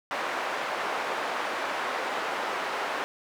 white band-pass noise, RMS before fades -31 dBFS, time 0.11-3.04 s, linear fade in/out 0 ms, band 470 to 1400 Hz, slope 12 dB/octave, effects none

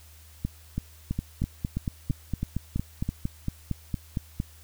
two click trains, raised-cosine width 5 ms, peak -15 / -15 dBFS, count 15 / 9, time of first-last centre 1.19-4.401 / 0.45-3.09 s, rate 4.36 / 3.03 Hz, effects added 78 Hz sine -50 dBFS peak until 4.63 s + white hiss -55 dBFS RMS until 4.63 s

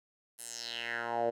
10% pulse tone with band-pass filter sweep, 117.6 Hz, A#2, 16 cents sharp, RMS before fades -36 dBFS, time 0.38-1.31 s, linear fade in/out 20 ms, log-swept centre 11000 to 510 Hz, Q 3.7, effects none

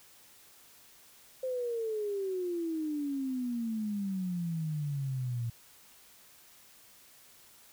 sine exponential sweep, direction down, 523.3 to 115.1 Hz, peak -31 dBFS, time 1.43-5.5 s, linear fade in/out 5 ms, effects white hiss -58 dBFS RMS until 7.72 s

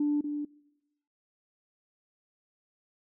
sine tone with echo, 293.7 Hz, D4, in tune, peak -23 dBFS, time 0-0.21 s, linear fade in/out 5 ms, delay 240 ms, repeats 1, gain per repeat -7 dB, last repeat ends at 0.45 s, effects noise-tail reverb RT60 1.0 s tail -23 dB re dry + tanh soft clip ceiling -20 dBFS

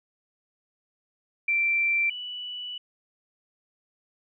sine tone pair in turn, 2349 / 2960 Hz, D7 / F#7, 0 / 0 cents, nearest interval major third, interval 400 cents, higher second, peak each -21 / -33 dBFS, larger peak first, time 1.48-2.1 / 2.1-2.78 s, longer second, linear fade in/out 5 ms, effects none

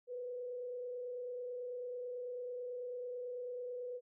sine tone with frequency modulation, 493.9 Hz, B4, in tune, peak -40 dBFS, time 0.07-4.01 s, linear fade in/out 50 ms, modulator 29.1 Hz, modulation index 0.37, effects none

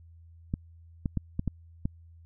clicks, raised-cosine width 5 ms, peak -16 dBFS, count 6, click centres 0.539 / 1.058 / 1.173 / 1.394 / 1.477 / 1.855 s, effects added 83 Hz sine -50 dBFS peak until 2.25 s

